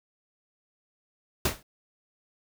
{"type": "noise with exponential decay", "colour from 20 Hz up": "pink", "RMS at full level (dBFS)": -21, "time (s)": [1.45, 1.63], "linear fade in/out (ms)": 5, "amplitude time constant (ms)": 37, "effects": []}